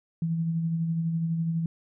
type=tone with tremolo; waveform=sine; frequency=164.81 Hz; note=E3; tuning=in tune; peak=-23 dBFS; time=0.22-1.66 s; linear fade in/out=2 ms; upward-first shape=sine; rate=12 Hz; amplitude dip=35%; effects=none